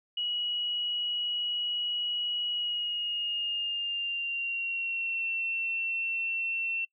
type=tone with pitch glide; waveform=sine; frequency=2913 to 2702 Hz; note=F#7 to E7; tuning=-28 to +42 cents; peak=-29 dBFS; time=0.17-6.85 s; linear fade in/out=5 ms; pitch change=-130 cents; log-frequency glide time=2.51-5.27 s; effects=noise-tail reverb RT60 0.1 s tail -23 dB re dry